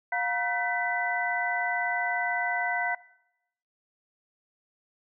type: tone cluster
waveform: sine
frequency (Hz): 710 / 956 / 1521 / 1992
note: F5 / A#5 / F#6 / B6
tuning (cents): +28 / +43 / +47 / +14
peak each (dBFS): -30 / -34 / -32 / -30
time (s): 0.12-2.95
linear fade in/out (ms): 5
effects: noise-tail reverb RT60 0.8 s tail -20 dB re dry